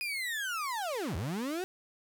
35% pulse linear two-way sweep, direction down then up, 2489 to 72.2 to 383.3 Hz, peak -31 dBFS, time 0.01-1.64 s, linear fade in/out 0 ms, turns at 1.16 s, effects none

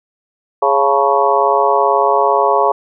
harmonic tone with a mistuned harmonic, 138.59 Hz, C#3, in tune, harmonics 3 / 4 / 5 / 6 / 7 / 8, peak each -17 / -17 / -17 / -17 / -17 / -17 dBFS, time 0.62-2.72 s, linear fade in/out 5 ms, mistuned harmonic 6, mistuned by +83 cents, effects none

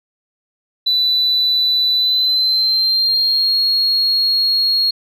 sine tone with pitch glide, 3982 to 4293 Hz, B7 to C8, +14 to +44 cents, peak -11 dBFS, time 0.86-4.91 s, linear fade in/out 10 ms, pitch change +130 cents, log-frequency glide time 1.95-3.59 s, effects tanh soft clip ceiling -9 dBFS

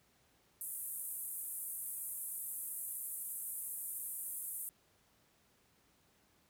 white band-pass noise, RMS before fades -43 dBFS, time 0.61-4.69 s, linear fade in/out 0 ms, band 8800 to 14000 Hz, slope 48 dB/octave, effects pink hiss -71 dBFS RMS until 6.49 s + high-pass 60 Hz 12 dB/octave

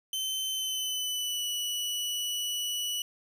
sawtooth tone with pitch glide, 3076 to 2949 Hz, G7 to F#7, -33 to -6 cents, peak -27 dBFS, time 0.13-3.02 s, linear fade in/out 2 ms, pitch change -73 cents, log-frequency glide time 0.52-1.48 s, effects none

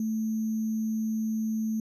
sine tone with sample-and-hold, 220 Hz, A3, in tune, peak -26 dBFS, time 0-1.8 s, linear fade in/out 2 ms, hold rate 6300 Hz, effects resampled to 32000 Hz

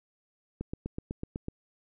click train, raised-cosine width 3 ms, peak -21 dBFS, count 8, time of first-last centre 0.61-1.484 s, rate 8.01 Hz, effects none

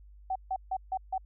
sine tone bursts, 759 Hz, F#5, 44 cents sharp, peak -28 dBFS, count 5, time 0.3-1.18 s, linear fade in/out 5 ms, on 56 ms, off 150 ms, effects added 50 Hz sine -50 dBFS peak until 1.25 s

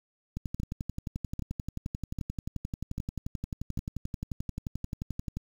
two click trains, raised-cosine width 5 ms, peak -21 / -21 dBFS, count 58 / 5, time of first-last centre 0.37-5.37 / 0.6-3.775 s, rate 11.4 / 1.26 Hz, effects 8-bit

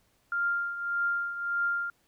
sine tone with tremolo, 1396.9 Hz, F6, in tune, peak -24 dBFS, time 0.32-1.9 s, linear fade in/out 2 ms, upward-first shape triangle, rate 1.7 Hz, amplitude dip 70%, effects pink hiss -69 dBFS RMS until 2.07 s

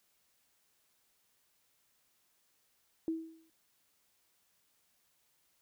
sine tone with exponential decay, 324.2 Hz, E4, 29 cents flat, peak -29 dBFS, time 3.08-3.5 s, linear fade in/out 1 ms, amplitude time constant 90 ms, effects white hiss -74 dBFS RMS until 5.61 s

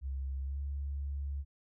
sine tone with pitch glide, 67.3 to 70.2 Hz, C2 to C#2, +49 to +22 cents, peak -34 dBFS, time 0.01-1.45 s, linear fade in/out 50 ms, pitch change +73 cents, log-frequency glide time 0.42-0.59 s, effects none

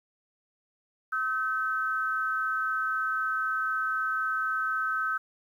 sine tone pair together, 1289.1 / 1533 Hz, E6 / G6, -39 / -39 cents, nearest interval minor third, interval 300 cents, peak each -29 / -29 dBFS, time 1.12-5.18 s, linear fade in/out 10 ms, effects 10-bit

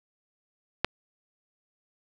click, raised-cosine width 0.3 ms, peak -6 dBFS, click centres 0.846 s, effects none

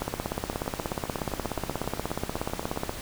two click trains, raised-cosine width 1 ms, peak -14 / -22 dBFS, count 49 / 18, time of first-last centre 0.02-2.894 / 0.53-2.761 s, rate 16.7 / 7.62 Hz, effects pink hiss -39 dBFS RMS until 3.01 s

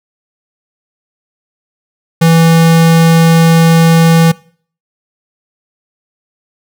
square tone, 164.81 Hz, E3, in tune, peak -5 dBFS, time 2.21-4.32 s, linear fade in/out 10 ms, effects noise-tail reverb RT60 0.5 s tail -23 dB re dry

